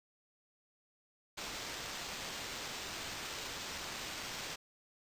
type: noise with sample-and-hold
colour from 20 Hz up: blue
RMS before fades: -43 dBFS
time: 1.37-4.56 s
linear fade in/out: 10 ms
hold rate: 11025 Hz
effects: resampled to 32000 Hz